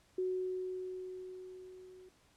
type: tone with level ramp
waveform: sine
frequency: 370 Hz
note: F#4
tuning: in tune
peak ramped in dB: -31 to -53 dBFS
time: 0.18-2.09 s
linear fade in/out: 5 ms
effects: pink hiss -68 dBFS RMS until 2.36 s + low-pass 10000 Hz 12 dB/octave